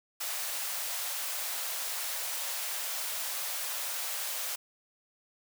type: high-pass noise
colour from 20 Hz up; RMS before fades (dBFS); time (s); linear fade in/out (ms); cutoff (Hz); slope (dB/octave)
white; -35; 0.2-4.56; 10; 510; 48
effects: none